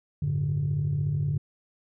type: tone cluster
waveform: sine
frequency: 94.8 / 108.8 / 145.4 Hz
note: F#2 / A2 / D3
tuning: +43 / -19 / -17 cents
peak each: -31 / -31 / -24 dBFS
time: 0.22-1.38 s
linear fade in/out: 5 ms
effects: tanh soft clip ceiling -19 dBFS